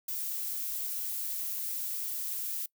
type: noise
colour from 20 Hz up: violet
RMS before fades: -35 dBFS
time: 0.08-2.66 s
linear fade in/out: 5 ms
effects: noise-tail reverb RT60 0.1 s tail -23 dB re dry